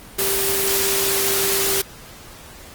sine tone in noise, 391.7 Hz, G4, 1 cent flat, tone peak -24 dBFS, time 0.18-1.82 s, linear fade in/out 10 ms, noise white, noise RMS -20 dBFS, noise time 0.18-1.82 s, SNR -7 dB, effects pink hiss -41 dBFS RMS until 2.74 s + Opus 24 kbps

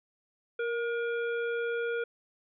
harmonic tone with a mistuned harmonic, 476.8 Hz, A#4, 39 cents sharp, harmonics 1 / 3 / 5 / 7, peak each -30 / -35 / -45 / -51 dBFS, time 0.59-2.04 s, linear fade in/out 5 ms, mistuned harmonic 1, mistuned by -33 cents, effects none

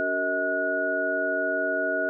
sine tone cluster, 283.4 / 378.2 / 465.6 / 638 / 1456 Hz, C#4 / F#4 / A#4 / D#5 / F#6, +38 / +38 / -2 / +43 / -28 cents, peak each -34 / -33 / -35 / -27 / -27 dBFS, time 0-2.09 s, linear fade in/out 0 ms, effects none

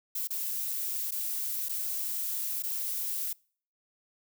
violet noise with dropouts, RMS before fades -33 dBFS, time 0.15-3.33 s, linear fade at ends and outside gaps 5 ms, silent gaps 0.274-0.304 / 1.109-1.119 / 1.686-1.693 / 2.624-2.635 s, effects noise-tail reverb RT60 0.5 s tail -26 dB re dry

